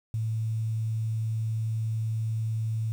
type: tone with quantisation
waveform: sine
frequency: 111.1 Hz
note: A2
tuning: 17 cents sharp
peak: -26 dBFS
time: 0.14-2.92 s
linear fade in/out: 0 ms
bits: 9
effects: none